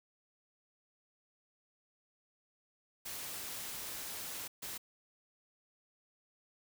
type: noise bursts at uneven times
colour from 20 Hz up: white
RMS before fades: -43 dBFS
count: 2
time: 3.05-4.48 / 4.62-4.78 s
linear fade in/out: 10 ms
effects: none